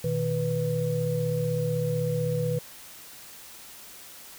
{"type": "tone cluster", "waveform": "sine", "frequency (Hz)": [120.6, 156.5, 492.2], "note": ["B2", "D#3", "B4"], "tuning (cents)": [-41, 10, -6], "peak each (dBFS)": [-30, -28, -28], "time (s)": [0.04, 2.59], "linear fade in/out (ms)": 5, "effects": ["white hiss -46 dBFS RMS until 4.38 s"]}